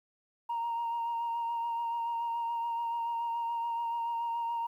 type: tone with vibrato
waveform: sine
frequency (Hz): 932.3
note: A#5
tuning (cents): 0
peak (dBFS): -29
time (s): 0.49-4.67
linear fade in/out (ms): 10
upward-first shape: sine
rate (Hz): 7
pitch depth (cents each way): 20
effects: tanh soft clip ceiling -28 dBFS + 11-bit